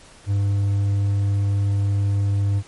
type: tone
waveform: triangle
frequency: 100.2 Hz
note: G2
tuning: 38 cents sharp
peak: -15 dBFS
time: 0.26-2.63 s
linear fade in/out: 50 ms
effects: pink hiss -47 dBFS RMS until 2.67 s + MP3 48 kbps